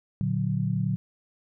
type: chord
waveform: sine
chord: Bb augmented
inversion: none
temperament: equal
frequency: 116.54 / 146.83 / 185 Hz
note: Bb2 / D3 / F#3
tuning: 0 / 0 / 0 cents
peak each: -28 dBFS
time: 0.21-0.96 s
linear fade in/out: 0 ms
effects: none